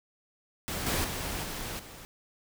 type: noise with level steps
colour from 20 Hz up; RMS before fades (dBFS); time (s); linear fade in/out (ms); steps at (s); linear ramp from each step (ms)
pink; -34 / -29 / -35 / -37 / -47; 0.68-2.05; 0; 0.86 / 1.04 / 1.43 / 1.79; 5
effects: none

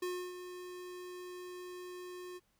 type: tone with ADSR envelope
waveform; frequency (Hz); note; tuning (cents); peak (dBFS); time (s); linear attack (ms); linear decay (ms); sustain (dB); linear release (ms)
square; 360.5; F#4; -45; -35; 0.02-2.4; 7; 300; -10; 34
effects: pink hiss -75 dBFS RMS until 2.59 s

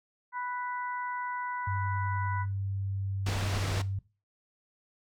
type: harmonic tone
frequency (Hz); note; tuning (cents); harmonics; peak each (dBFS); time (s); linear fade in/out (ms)
493.9; B4; 0; 2 / 3 / 4; -34 / -39 / -44; 0.32-2.46; 50
type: tone with pitch glide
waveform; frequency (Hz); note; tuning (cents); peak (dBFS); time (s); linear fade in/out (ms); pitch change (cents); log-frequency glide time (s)
sine; 98 to 97.44; G2 to G2; 0 to -10; -30; 1.67-3.99; 5; -10; 2.51-3.18
type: low-pass noise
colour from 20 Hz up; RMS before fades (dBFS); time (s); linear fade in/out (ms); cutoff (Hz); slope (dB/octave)
pink; -35; 3.26-3.82; 5; 6100; 12
effects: noise-tail reverb RT60 0.3 s tail -17 dB re dry

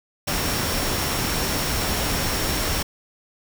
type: tone in noise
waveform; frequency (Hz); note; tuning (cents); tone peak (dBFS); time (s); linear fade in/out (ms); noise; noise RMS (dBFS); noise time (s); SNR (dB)
sine; 5510; F8; -24; -33; 0.27-2.83; 10; pink; -24; 0.27-2.83; -12
effects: none

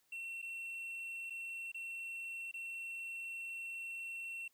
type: tone with dropouts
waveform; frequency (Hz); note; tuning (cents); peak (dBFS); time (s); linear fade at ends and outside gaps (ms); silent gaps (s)
triangle; 2712; E7; +49; -40; 0.12-4.48; 5; 0.418-0.425 / 1.299-1.304 / 1.718-1.744 / 2.514-2.539
effects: white hiss -75 dBFS RMS until 4.53 s

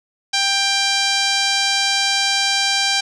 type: tone with low-pass filter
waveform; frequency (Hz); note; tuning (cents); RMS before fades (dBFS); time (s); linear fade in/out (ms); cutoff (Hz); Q
5% pulse; 790; G5; +13; -18; 0.33-3.01; 10; 5100; 1.3
effects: none

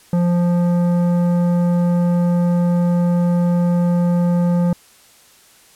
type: tone with tanh clipping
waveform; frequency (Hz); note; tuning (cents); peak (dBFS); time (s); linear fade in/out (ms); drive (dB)
sine; 174.7; F3; +1; -15; 0.13-4.73; 2; 12
effects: white hiss -49 dBFS RMS until 5.75 s + low-pass 12000 Hz 12 dB/octave

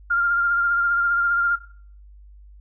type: tone with vibrato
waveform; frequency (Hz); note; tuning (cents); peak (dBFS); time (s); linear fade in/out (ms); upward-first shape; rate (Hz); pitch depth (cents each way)
sine; 1396.9; F6; 0; -17; 0.1-1.56; 10; sine; 15; 23
effects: noise-tail reverb RT60 0.5 s tail -19 dB re dry + added 50 Hz sine -43 dBFS peak until 2.6 s

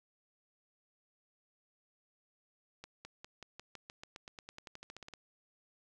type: accelerating click train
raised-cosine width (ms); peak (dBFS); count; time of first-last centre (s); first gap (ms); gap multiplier
0.2; -30; 21; 2.84-5.137; 210; 0.93
effects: none

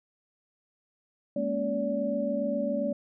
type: tone cluster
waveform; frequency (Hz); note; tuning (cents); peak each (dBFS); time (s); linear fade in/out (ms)
sine; 209 / 236.4 / 278.9 / 575; G#3 / A#3 / C#4 / D5; +11 / +24 / +11 / -37; -33 / -33 / -34 / -29; 1.36-2.93; 5
effects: none

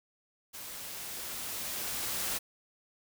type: noise with level ramp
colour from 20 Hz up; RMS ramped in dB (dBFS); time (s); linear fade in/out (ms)
white; -44 to -33; 0.53-2.39; 20
effects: none

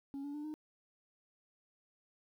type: tone with pitch steps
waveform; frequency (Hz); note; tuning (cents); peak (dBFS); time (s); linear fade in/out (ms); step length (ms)
sine; 277.2 / 286.6 / 296.4 / 306.5; C#4 / D4 / D4 / D#4; 0 / -42 / +16 / -26; -37; 0.14-0.54; 0; 100
effects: tanh soft clip ceiling -39 dBFS + 12-bit

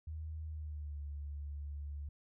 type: tone with pitch glide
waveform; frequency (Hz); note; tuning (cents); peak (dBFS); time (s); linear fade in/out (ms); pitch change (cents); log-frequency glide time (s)
sine; 78.4 to 72.31; D#2 to D2; +14 to -26; -40; 0.07-2.09; 5; -140; 0.46-1
effects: none

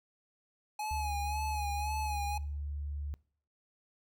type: tone with vibrato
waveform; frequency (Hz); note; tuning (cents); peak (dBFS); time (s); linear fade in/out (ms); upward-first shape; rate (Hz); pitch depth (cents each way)
square; 839; G#5; +17; -35; 0.79-2.38; 5; sine; 1.9; 51
type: tone with pitch glide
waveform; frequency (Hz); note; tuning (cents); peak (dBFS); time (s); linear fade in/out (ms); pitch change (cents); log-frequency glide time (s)
sine; 73 to 72.41; D2 to D2; -10 to -24; -35; 0.91-3.14; 0; -14; 1.65-2.6
effects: noise-tail reverb RT60 0.5 s tail -23 dB re dry

